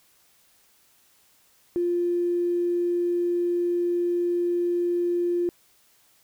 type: tone with tanh clipping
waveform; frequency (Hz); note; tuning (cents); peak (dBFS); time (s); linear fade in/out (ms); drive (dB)
triangle; 349.2; F4; 0; -21; 1.76-5.49; 0; 3
effects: white hiss -61 dBFS RMS until 6.23 s